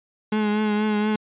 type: tone with vibrato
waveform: 35% pulse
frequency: 211.8 Hz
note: G#3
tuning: 34 cents sharp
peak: -18 dBFS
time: 0.32-1.16 s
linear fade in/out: 5 ms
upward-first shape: triangle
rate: 4.2 Hz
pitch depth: 36 cents each way
effects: resampled to 8000 Hz